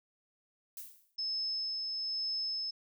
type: noise with exponential decay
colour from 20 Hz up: violet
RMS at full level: -41 dBFS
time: 0.77-1.16 s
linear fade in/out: 1 ms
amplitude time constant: 83 ms
type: tone with tremolo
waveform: sine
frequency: 5220 Hz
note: E8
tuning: 18 cents flat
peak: -32 dBFS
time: 1.18-2.71 s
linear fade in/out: 10 ms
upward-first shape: sine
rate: 1.1 Hz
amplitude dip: 25%
effects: none